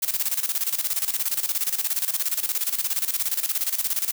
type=noise with tremolo; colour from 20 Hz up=blue; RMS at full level=-23 dBFS; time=0.02-4.12 s; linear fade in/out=10 ms; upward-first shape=square; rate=17 Hz; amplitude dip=75%; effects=none